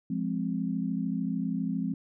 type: chord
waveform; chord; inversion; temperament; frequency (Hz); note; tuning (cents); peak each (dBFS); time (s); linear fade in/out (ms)
sine; F minor; none; equal; 174.61 / 207.7 / 261.6; F3 / Ab3 / C4; 0 / 0 / 0; -32; 0.1-1.94; 5
effects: none